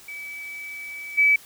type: tone with level steps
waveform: sine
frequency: 2294 Hz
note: D7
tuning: 41 cents flat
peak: -33 / -14 dBFS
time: 0.08-1.36 s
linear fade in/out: 5 ms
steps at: 1.17 s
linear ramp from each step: 20 ms
effects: white hiss -48 dBFS RMS until 1.45 s